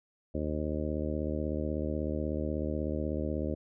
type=harmonic tone; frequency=76.3 Hz; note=D#2; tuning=33 cents flat; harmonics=1 / 2 / 3 / 4 / 5 / 6 / 7 / 8; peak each=-35 / -40 / -37 / -37 / -40 / -44 / -39 / -42 dBFS; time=0.34-3.55 s; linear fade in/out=10 ms; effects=none